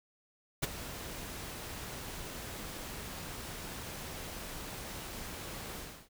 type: noise with ADSR envelope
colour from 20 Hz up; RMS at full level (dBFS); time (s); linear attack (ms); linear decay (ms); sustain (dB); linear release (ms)
pink; -29; 0.62-6.09; 16; 21; -14; 310
effects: none